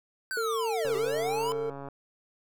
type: linear two-way sweep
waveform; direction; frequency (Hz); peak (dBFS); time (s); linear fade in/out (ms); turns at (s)
square; down then up; 1568 to 380.4 to 1023; -31; 0.31-1.52; 0; 0.96
type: tone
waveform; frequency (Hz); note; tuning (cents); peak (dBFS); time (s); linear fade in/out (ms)
triangle; 449.8; A4; +38; -27; 0.37-1.7; 2
type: click train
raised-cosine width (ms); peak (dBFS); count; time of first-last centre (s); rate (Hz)
1; -27; 145; 0.85-1.886; 139
effects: none